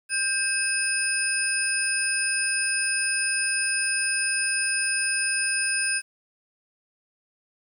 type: tone cluster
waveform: sine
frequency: 1575 / 2579 / 5060 / 9220 Hz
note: G6 / E7 / D#8 / D9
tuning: +8 / -39 / +28 / -33 cents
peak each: -27 / -28 / -31 / -26 dBFS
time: 0.09-6.02 s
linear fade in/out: 50 ms
effects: tanh soft clip ceiling -12 dBFS + 9-bit